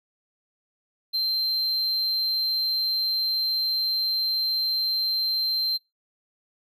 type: tone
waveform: triangle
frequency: 4133 Hz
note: C8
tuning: 22 cents flat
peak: -21 dBFS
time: 1.13-5.78 s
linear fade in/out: 20 ms
effects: noise-tail reverb RT60 0.2 s tail -25 dB re dry